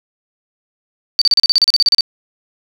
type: tone bursts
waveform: sine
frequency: 4595 Hz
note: D8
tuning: 39 cents flat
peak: -7 dBFS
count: 14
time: 1.19-2.008 s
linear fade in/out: 0 ms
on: 25 ms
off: 36 ms
effects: 7-bit